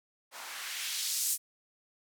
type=noise with band-pass filter sweep; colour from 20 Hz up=blue; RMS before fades=-35 dBFS; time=0.31-1.38 s; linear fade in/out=50 ms; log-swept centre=740 to 9300 Hz; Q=1.1; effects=none